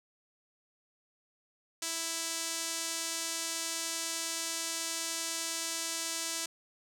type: tone with band-pass filter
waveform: sawtooth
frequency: 329.6 Hz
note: E4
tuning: in tune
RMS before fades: -36 dBFS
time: 1.82-6.46 s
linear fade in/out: 5 ms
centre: 7100 Hz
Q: 1.3
effects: none